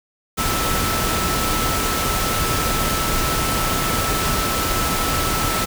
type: tone in noise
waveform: sine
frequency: 1316 Hz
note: E6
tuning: 3 cents flat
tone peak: -25 dBFS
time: 0.37-5.66 s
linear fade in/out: 20 ms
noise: pink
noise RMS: -21 dBFS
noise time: 0.37-5.66 s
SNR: -7 dB
effects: none